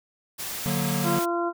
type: noise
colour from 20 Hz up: white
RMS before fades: -33 dBFS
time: 0.38-1.26 s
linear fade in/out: 20 ms
type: chord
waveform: square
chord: D augmented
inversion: none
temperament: equal with one note detuned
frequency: 146.83 / 183.61 / 233.1 Hz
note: D3 / F#3 / A#3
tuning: 0 / -13 / 0 cents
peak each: -29 / -29 / -31 dBFS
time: 0.66-1.19 s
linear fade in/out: 0 ms
type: harmonic tone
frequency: 343.8 Hz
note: F4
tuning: 27 cents flat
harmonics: 1 / 2 / 3 / 4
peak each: -26 / -29 / -31 / -32 dBFS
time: 1.03-1.53 s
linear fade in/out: 50 ms
effects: none